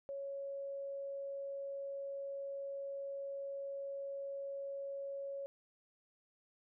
sine tone, 554.4 Hz, C#5, in tune, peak -40 dBFS, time 0.09-5.46 s, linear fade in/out 0 ms, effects none

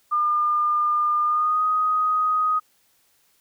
sine tone with pitch glide, 1206 to 1250.7 Hz, D6 to D#6, +46 to +9 cents, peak -18 dBFS, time 0.11-2.6 s, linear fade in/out 20 ms, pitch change +63 cents, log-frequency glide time 1.23-1.64 s, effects white hiss -63 dBFS RMS until 3.4 s

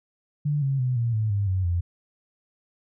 sine tone with pitch steps, 147 / 136.37 / 126.5 / 117.35 / 108.86 / 100.99 / 93.68 / 86.9 Hz, D3 / C#3 / B2 / A#2 / A2 / G#2 / F#2 / F2, +2 / -28 / +42 / +12 / -18 / -48 / +22 / -8 cents, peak -21 dBFS, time 0.45-1.81 s, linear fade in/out 10 ms, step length 170 ms, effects none

